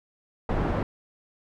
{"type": "low-pass noise", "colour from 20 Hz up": "pink", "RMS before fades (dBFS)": -26, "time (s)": [0.49, 0.83], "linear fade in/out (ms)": 2, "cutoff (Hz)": 1100, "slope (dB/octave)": 12, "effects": []}